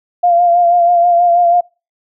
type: tone with vibrato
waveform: sine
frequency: 696 Hz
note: F5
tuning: 6 cents flat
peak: -7 dBFS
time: 0.23-1.61 s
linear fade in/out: 10 ms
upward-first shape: sine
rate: 6.2 Hz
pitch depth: 33 cents each way
effects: noise-tail reverb RT60 0.3 s tail -25 dB re dry